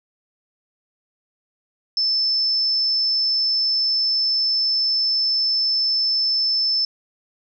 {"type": "tone", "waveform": "sine", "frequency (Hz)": 5274, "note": "E8", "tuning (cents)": 0, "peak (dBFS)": -17, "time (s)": [1.97, 6.85], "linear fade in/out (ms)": 2, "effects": []}